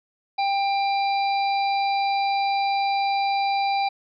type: harmonic tone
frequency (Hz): 793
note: G5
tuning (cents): +20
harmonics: 1 / 3 / 5 / 6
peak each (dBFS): -20 / -30 / -34 / -36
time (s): 0.38-3.89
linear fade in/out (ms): 10
effects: MP3 96 kbps